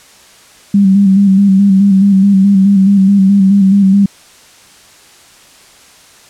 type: tone with vibrato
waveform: sine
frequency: 196 Hz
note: G3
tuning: in tune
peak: -4 dBFS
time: 0.74-4.06 s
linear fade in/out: 5 ms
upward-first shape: square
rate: 4.7 Hz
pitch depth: 39 cents each way
effects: white hiss -41 dBFS RMS until 6.29 s + low-pass 9000 Hz 12 dB/octave